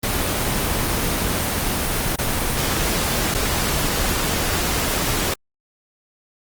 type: noise with dropouts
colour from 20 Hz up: pink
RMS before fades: -21 dBFS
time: 0.03-5.34 s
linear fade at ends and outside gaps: 5 ms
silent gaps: 2.16-2.185 / 3.342-3.347 s
effects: Opus 24 kbps